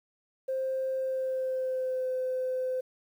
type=tone with pitch glide; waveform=sine; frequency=526 to 513.1 Hz; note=C5 to C5; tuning=+9 to -34 cents; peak=-27 dBFS; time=0.48-2.81 s; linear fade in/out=10 ms; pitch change=-43 cents; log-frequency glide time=0.94-2.08 s; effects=tanh soft clip ceiling -24 dBFS + 10-bit